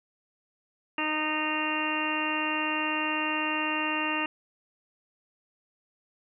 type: harmonic tone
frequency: 308 Hz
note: D#4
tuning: 17 cents flat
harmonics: 1 / 2 / 3 / 4 / 5 / 6 / 7 / 8 / 9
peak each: -33 / -39 / -34 / -35 / -42 / -35 / -42 / -38 / -31 dBFS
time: 0.98-4.26 s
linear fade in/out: 2 ms
effects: none